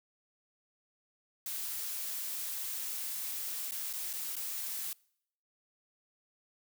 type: noise with dropouts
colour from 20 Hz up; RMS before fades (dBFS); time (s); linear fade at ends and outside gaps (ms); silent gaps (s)
blue; -38; 1.46-4.93; 2; 3.711-3.719 / 3.929-3.935 / 4.131-4.135 / 4.356-4.365
effects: noise-tail reverb RT60 0.7 s tail -25 dB re dry